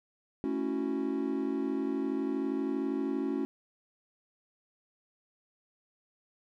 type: chord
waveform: triangle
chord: F# minor seventh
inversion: first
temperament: equal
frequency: 220 / 277.2 / 329.6 / 370 Hz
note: A3 / C#4 / E4 / F#4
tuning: 0 / 0 / 0 / 0 cents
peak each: -36 / -30 / -35 / -34 dBFS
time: 0.44-3.45 s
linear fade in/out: 0 ms
effects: none